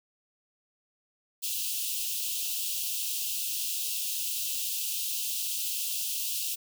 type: high-pass noise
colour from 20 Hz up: white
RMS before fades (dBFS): -32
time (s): 1.42-6.56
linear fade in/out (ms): 20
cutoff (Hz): 2600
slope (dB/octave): 96
effects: none